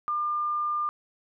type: tone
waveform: sine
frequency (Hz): 1200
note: D6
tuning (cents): +37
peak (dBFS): -25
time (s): 0.08-0.89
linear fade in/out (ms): 0
effects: none